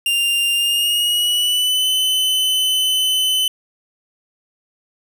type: tone with pitch glide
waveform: 45% pulse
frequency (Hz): 2794 to 3029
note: F7 to F#7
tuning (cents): 0 to +40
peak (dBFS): -15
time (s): 0.06-3.48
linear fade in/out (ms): 2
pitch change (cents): +140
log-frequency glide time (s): 0.54-1.87
effects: none